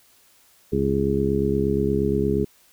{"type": "harmonic tone", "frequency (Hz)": 68.5, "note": "C#2", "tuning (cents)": -20, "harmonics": [1, 2, 3, 4, 5, 6], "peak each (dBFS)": [-29, -27, -25, -29, -27, -23], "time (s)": [0.72, 2.45], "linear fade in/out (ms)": 10, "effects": ["white hiss -57 dBFS RMS until 2.72 s"]}